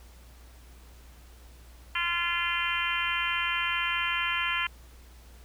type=harmonic tone; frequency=344.6 Hz; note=F4; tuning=23 cents flat; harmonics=3 / 4 / 5 / 6 / 7 / 8 / 9; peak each=-34 / -34 / -34 / -34 / -34 / -34 / -34 dBFS; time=1.95-4.67 s; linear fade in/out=5 ms; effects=added 60 Hz sine -49 dBFS peak until 5.44 s + pink hiss -57 dBFS RMS until 5.44 s